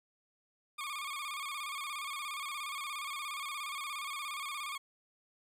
20% pulse tone with vibrato, 1149 Hz, D6, 38 cents flat, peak -33 dBFS, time 0.78-4.78 s, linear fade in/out 10 ms, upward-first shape square, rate 17 Hz, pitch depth 76 cents each way, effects resampled to 32000 Hz + 12-bit

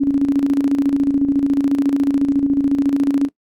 sine tone with tremolo, 279.6 Hz, C#4, 15 cents sharp, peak -10 dBFS, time 0-3.29 s, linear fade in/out 20 ms, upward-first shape square, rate 14 Hz, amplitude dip 55%, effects noise-tail reverb RT60 0.1 s tail -18 dB re dry + MP3 64 kbps

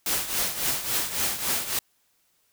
white noise with tremolo, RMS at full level -24 dBFS, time 0.06-1.79 s, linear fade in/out 2 ms, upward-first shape triangle, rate 3.6 Hz, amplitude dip 75%, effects white hiss -68 dBFS RMS until 2.52 s

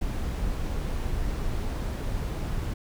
brown noise, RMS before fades -29 dBFS, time 0.01-2.74 s, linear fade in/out 10 ms, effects none

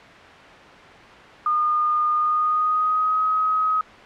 sine tone with pitch glide, 1220 to 1266.7 Hz, D#6 to D#6, -34 to +31 cents, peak -17 dBFS, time 1.46-3.81 s, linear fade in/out 2 ms, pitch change +65 cents, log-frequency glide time 2.13-3.22 s, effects white hiss -42 dBFS RMS until 4.05 s + low-pass 2000 Hz 12 dB/octave

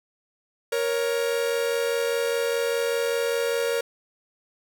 45% pulse tone pair together, 469.4 / 554.4 Hz, A#4 / C#5, +12 / 0 cents, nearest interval minor third, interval 288 cents, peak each -24 / -28 dBFS, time 0.72-3.81 s, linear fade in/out 5 ms, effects none

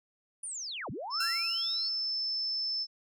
sine linear two-way sweep, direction down then up, 9800 to 94 to 4517 Hz, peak -36 dBFS, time 0.43-1.89 s, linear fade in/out 5 ms, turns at 0.9 s
sine tone, 5274 Hz, E8, in tune, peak -30 dBFS, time 1.1-2.87 s, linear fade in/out 50 ms
sawtooth tone with exponential decay, 1360 Hz, F6, 46 cents flat, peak -27 dBFS, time 1.2-2.12 s, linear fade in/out 5 ms, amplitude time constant 200 ms
effects none

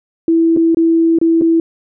sine tone with dropouts, 329.6 Hz, E4, in tune, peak -8 dBFS, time 0.28-1.6 s, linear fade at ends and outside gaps 2 ms, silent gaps 0.565-0.571 / 0.747-0.77 / 1.187-1.214 / 1.413-1.419 s, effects none

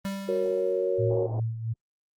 square tone with exponential decay, 196 Hz, G3, in tune, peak -28 dBFS, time 0.05-1.25 s, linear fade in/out 0 ms, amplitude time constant 260 ms
sine chord, F# major, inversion none, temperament equal, 370 / 466.2 / 554.4 Hz, F#4 / A#4 / C#5, 0 / 0 / 0 cents, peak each -28 dBFS, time 0.28-1.27 s, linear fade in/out 10 ms
sine tone with tremolo, 113.1 Hz, A2, 48 cents sharp, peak -24 dBFS, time 0.98-1.74 s, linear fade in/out 20 ms, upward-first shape sine, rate 2.9 Hz, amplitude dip 65%
white band-pass noise, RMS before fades -39 dBFS, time 1.1-1.4 s, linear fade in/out 5 ms, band 250 to 810 Hz, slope 48 dB/octave
effects Opus 24 kbps

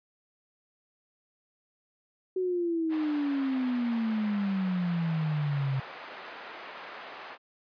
sine exponential sweep, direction down, 375.3 to 132 Hz, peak -26 dBFS, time 2.36-5.8 s, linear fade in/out 5 ms
pink band-pass noise, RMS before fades -44 dBFS, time 2.89-7.38 s, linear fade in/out 50 ms, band 640 to 2400 Hz, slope 12 dB/octave
effects resampled to 11025 Hz

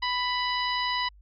harmonic tone, 991 Hz, B5, 6 cents sharp, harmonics 1 / 2 / 3 / 4 / 5, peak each -28 / -31 / -33 / -34 / -35 dBFS, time 0.02-1.09 s, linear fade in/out 10 ms, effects added 50 Hz sine -50 dBFS peak until 1.21 s + MP3 96 kbps

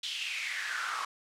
pink noise with high-pass filter sweep, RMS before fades -35 dBFS, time 0.03-1.05 s, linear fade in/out 5 ms, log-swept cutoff 3400 to 1100 Hz, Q 5.3, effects low-pass 7000 Hz 12 dB/octave

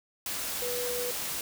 sine tone in noise, 490 Hz, B4, 14 cents flat, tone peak -32 dBFS, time 0.62-1.11 s, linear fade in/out 2 ms, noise white, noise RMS -34 dBFS, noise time 0.26-1.41 s, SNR -1 dB, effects none

